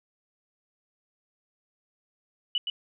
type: tone with echo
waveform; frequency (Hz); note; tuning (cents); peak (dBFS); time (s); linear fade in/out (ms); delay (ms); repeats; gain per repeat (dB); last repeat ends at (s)
sine; 2960; F#7; 0; -23; 2.55-2.58; 2; 120; 1; -5; 2.7
effects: none